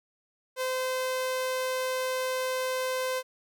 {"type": "tone", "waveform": "sawtooth", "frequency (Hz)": 515, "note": "C5", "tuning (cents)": -28, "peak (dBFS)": -24, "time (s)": [0.56, 3.23], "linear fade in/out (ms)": 50, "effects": []}